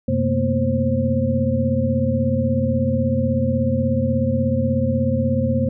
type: tone cluster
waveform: sine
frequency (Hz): 92.5 / 129.2 / 224.9 / 241.3 / 529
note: F#2 / C3 / A3 / B3 / C5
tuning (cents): 0 / -21 / +38 / -40 / +19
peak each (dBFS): -23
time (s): 0.08-5.69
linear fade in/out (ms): 5
effects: none